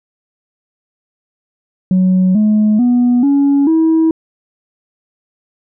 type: tone with pitch steps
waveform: sine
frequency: 185.3 / 212.9 / 244.5 / 280.9 / 322.6 Hz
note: F#3 / G#3 / B3 / C#4 / E4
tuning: +3 / +43 / -17 / +23 / -37 cents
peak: -6 dBFS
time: 1.91-4.11 s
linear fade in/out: 2 ms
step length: 440 ms
effects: tanh soft clip ceiling -6 dBFS